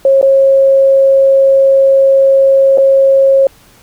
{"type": "tone with dropouts", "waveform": "sine", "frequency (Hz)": 542, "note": "C#5", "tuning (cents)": -39, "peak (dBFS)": -4, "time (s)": [0.05, 3.47], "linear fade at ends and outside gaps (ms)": 2, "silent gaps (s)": [[0.214, 0.227], [2.775, 2.782]], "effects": ["pink hiss -44 dBFS RMS until 3.82 s"]}